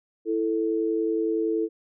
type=tone pair together; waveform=sine; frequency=330.2 / 440.8 Hz; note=E4 / A4; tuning=+3 / +3 cents; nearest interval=perfect fourth; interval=500 cents; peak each=-25 dBFS; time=0.25-1.69 s; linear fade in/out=50 ms; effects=none